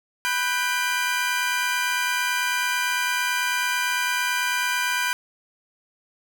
35% pulse tone cluster, 989 / 1488 / 1577 / 2394 Hz, B5 / F#6 / G6 / D7, +2 / +9 / +10 / +33 cents, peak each -26 dBFS, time 0.25-5.13 s, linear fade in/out 0 ms, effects none

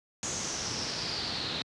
pink noise with low-pass filter sweep, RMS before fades -34 dBFS, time 0.23-1.62 s, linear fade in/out 0 ms, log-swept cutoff 6800 to 3900 Hz, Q 6, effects high-pass 100 Hz 12 dB/octave + resampled to 24000 Hz

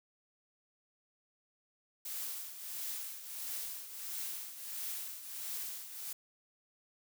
blue noise with tremolo, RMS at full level -39 dBFS, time 2.05-6.13 s, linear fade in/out 5 ms, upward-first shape triangle, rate 1.5 Hz, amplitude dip 70%, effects none

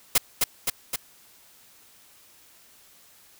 white noise with echo, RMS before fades -18 dBFS, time 0.15-0.18 s, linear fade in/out 5 ms, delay 260 ms, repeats 3, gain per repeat -3 dB, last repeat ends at 0.96 s, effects white hiss -55 dBFS RMS until 3.39 s

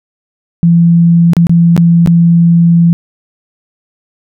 sine tone with dropouts, 169.4 Hz, E3, 48 cents sharp, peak -3 dBFS, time 0.63-2.93 s, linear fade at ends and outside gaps 0 ms, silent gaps 1.334-1.367 / 1.469-1.495 / 1.765-1.777 / 2.061-2.074 s, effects none

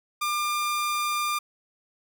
sawtooth tone, 1198 Hz, D6, 34 cents sharp, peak -21 dBFS, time 0.21-1.39 s, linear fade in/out 10 ms, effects none

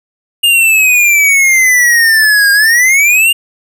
square exponential two-way sweep, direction down then up, 2841 to 1611 to 2841 Hz, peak -6 dBFS, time 0.43-3.33 s, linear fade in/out 10 ms, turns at 2.52 s, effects none

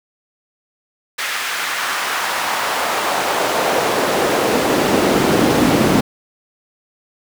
brown noise with high-pass filter sweep, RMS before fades -17 dBFS, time 1.18-6.01 s, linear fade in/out 10 ms, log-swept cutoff 1800 to 210 Hz, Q 1.2, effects none

